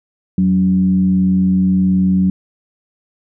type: tone with frequency modulation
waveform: sine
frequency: 186.1 Hz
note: F#3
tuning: 10 cents sharp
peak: -10 dBFS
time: 0.38-2.3 s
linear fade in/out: 2 ms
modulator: 98.7 Hz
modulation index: 0.41
effects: none